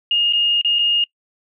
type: tone with dropouts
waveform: sine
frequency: 2844 Hz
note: F7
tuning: 31 cents sharp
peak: -14 dBFS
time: 0.11-1.04 s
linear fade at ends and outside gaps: 2 ms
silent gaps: 0.326-0.333 / 0.614-0.647 / 0.787-0.791 s
effects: noise-tail reverb RT60 0.1 s tail -23 dB re dry